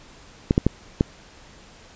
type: clicks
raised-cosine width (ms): 3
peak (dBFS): -3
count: 4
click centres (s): 0.509 / 0.579 / 0.666 / 1.009
effects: pink hiss -48 dBFS RMS until 1.95 s + resampled to 16000 Hz